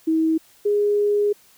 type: tone pair in turn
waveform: sine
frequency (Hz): 320.6 / 412.5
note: E4 / G#4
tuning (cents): -48 / -12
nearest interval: major third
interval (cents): 436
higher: second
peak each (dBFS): -16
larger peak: neither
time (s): 0.07-0.38 / 0.65-1.33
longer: second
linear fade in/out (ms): 10
effects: white hiss -54 dBFS RMS until 1.57 s